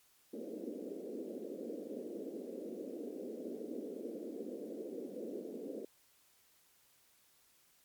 white band-pass noise, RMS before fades -44 dBFS, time 0.33-5.85 s, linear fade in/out 5 ms, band 220 to 510 Hz, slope 48 dB/octave, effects white hiss -69 dBFS RMS until 7.84 s + MP3 96 kbps

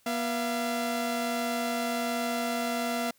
sawtooth tone pair together, 240.7 / 680.8 Hz, B3 / F5, -44 / -44 cents, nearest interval octave + tritone, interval 1800 cents, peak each -27 dBFS, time 0.06-3.11 s, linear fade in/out 5 ms, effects white hiss -65 dBFS RMS until 3.18 s

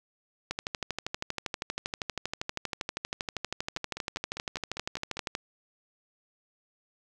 two click trains, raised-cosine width 0.2 ms, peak -14 / -20 dBFS, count 62 / 8, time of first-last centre 0.51-5.351 / 3.77-5.17 s, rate 12.6 / 5 Hz, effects none

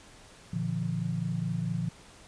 sine chord, Bb major, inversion none, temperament equal with one note detuned, 116.54 / 146.83 / 171.32 Hz, Bb2 / D3 / F3, 0 / 0 / -33 cents, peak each -34 / -34 / -31 dBFS, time 0.53-1.89 s, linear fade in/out 5 ms, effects pink hiss -53 dBFS RMS until 2.27 s + resampled to 22050 Hz

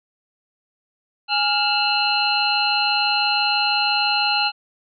sine tone cluster, 827 / 1401 / 2672 / 2894 / 4147 Hz, G#5 / F6 / E7 / F#7 / C8, -8 / +5 / +23 / -39 / -16 cents, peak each -22 / -26 / -24 / -25 / -22 dBFS, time 1.28-4.52 s, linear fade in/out 50 ms, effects none

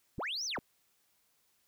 sine linear two-way sweep, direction up then down, 42.42 to 6280 to 42.42 Hz, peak -33 dBFS, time 0.18-0.59 s, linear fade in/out 0 ms, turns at 0.45 s, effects tanh soft clip ceiling -31 dBFS + white hiss -73 dBFS RMS until 1.67 s

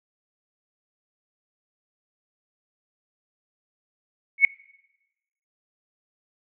sine tone with exponential growth, 2208 Hz, C#7, 7 cents flat, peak -6 dBFS, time 4.38-4.45 s, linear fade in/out 2 ms, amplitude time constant 15 ms, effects noise-tail reverb RT60 1.0 s tail -24 dB re dry

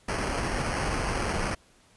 pink noise with sample-and-hold, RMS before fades -29 dBFS, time 0.08-1.55 s, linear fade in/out 10 ms, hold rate 3675 Hz, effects pink hiss -60 dBFS RMS until 1.96 s + resampled to 24000 Hz

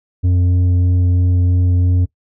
sine tone with tanh clipping, 89.7 Hz, F2, 47 cents sharp, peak -12 dBFS, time 0.23-2.06 s, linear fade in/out 20 ms, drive 7 dB, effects noise-tail reverb RT60 0.1 s tail -19 dB re dry

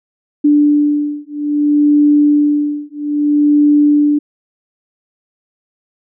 sine beating tone pair, 293.7 / 294.31 Hz, D4 / D4, 0 / +4 cents, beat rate 0.61 Hz, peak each -12 dBFS, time 0.44-4.19 s, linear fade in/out 10 ms, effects none

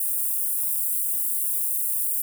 white high-pass noise, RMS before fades -25 dBFS, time 0-2.22 s, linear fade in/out 5 ms, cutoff 8800 Hz, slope 48 dB/octave, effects none

